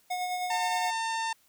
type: tone with tremolo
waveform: square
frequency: 726 Hz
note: F#5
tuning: 33 cents flat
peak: -29 dBFS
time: 0.1-0.91 s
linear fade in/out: 10 ms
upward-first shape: sine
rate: 9.6 Hz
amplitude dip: 35%
type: harmonic tone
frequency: 903 Hz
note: A5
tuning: 45 cents sharp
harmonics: 1 / 2 / 3 / 4 / 5 / 6 / 7 / 8 / 9 / 10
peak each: -30 / -36 / -40 / -42 / -44 / -46 / -47 / -48 / -49 / -50 dBFS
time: 0.5-1.33 s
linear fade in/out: 5 ms
effects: white hiss -65 dBFS RMS until 1.48 s